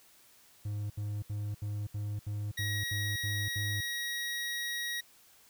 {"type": "tone bursts", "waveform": "triangle", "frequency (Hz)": 103.83, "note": "G#2", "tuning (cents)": 0, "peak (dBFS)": -31, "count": 10, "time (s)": [0.65, 3.807], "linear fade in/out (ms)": 5, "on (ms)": 250, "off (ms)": 73}
{"type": "tone", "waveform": "25% pulse", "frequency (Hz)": 1900, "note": "A#6", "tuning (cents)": 33, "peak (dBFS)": -30, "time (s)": [2.57, 5.01], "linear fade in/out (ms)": 10}
{"effects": ["white hiss -61 dBFS RMS until 5.49 s"]}